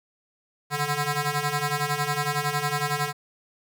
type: ring-modulated tone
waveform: 10% pulse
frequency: 293.7 Hz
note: D4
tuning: in tune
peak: -13 dBFS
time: 0.7-3.13 s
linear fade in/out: 50 ms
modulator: 446 Hz
effects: none